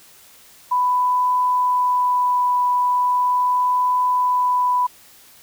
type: tone with vibrato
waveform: sine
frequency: 993 Hz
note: B5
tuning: 9 cents sharp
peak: -15 dBFS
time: 0.71-4.87 s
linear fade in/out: 10 ms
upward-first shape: triangle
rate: 0.38 Hz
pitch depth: 9 cents each way
effects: white hiss -48 dBFS RMS until 5.42 s